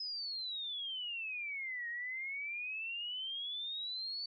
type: exponential two-way sweep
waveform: sine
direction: down then up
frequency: 5130 to 1864.7 to 4532 Hz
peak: -38 dBFS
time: 0-4.26 s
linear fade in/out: 5 ms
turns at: 1.88 s
effects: none